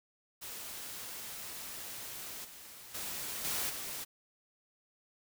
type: noise with level steps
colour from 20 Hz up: white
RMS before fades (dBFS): -44 / -51 / -40 / -35 / -41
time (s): 0.41-4.05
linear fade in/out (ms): 20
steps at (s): 2.44 / 2.94 / 3.44 / 3.69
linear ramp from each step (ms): 10
effects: none